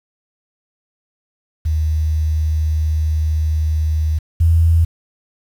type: tone pair in turn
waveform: sine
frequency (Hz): 77.78 / 82.55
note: D#2 / E2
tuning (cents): 0 / +3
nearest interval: minor second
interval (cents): 103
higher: second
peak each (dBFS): -14 / -9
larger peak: second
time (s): 1.65-4.19 / 4.4-4.85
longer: first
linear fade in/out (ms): 10
effects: 7-bit